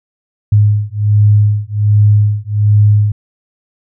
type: beating tone pair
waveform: sine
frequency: 103.83 / 105.13 Hz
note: G#2 / G#2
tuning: 0 / +22 cents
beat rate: 1.3 Hz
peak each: -10 dBFS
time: 0.52-3.12 s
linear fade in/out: 5 ms
effects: none